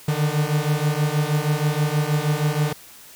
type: beating tone pair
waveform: 45% pulse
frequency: 146.83 / 153.13 Hz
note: D3 / D#3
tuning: 0 / -27 cents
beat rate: 6.3 Hz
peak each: -22 dBFS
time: 0.08-2.73 s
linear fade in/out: 5 ms
effects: white hiss -45 dBFS RMS until 3.15 s